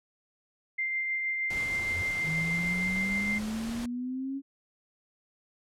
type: tone with tremolo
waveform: sine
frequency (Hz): 2093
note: C7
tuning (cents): 0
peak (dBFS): -27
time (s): 0.78-3.39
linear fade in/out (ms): 10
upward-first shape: sine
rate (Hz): 6.4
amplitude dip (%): 25
type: noise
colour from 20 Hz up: pink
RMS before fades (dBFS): -41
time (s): 1.5-3.86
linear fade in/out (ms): 5
type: tone with exponential growth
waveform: sine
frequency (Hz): 87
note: F2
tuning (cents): -6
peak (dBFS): -31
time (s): 1.65-2.02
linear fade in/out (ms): 0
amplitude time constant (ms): 79
type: exponential sweep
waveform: sine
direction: up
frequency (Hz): 156.1 to 277.7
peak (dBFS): -31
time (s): 2.23-4.42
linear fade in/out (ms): 50
effects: low-pass 10000 Hz 12 dB/octave